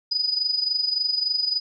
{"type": "tone with amplitude modulation", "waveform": "sine", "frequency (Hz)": 4966, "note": "D#8", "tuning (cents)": -4, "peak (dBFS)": -18, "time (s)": [0.11, 1.6], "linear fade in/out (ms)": 10, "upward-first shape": "sine", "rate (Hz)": 23.5, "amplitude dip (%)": 70, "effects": []}